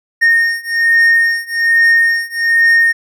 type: beating tone pair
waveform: triangle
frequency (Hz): 1842 / 1843.2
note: A#6 / A#6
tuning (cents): -21 / -20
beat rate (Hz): 1.2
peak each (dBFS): -11 / -10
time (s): 0.21-2.93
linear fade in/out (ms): 20
effects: none